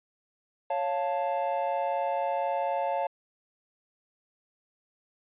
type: chord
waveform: triangle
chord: Db augmented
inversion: none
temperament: equal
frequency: 554.4 / 698.5 / 880 Hz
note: Db5 / F5 / A5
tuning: 0 / 0 / 0 cents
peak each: -29 dBFS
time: 0.7-3.07 s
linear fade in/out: 5 ms
effects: resampled to 8000 Hz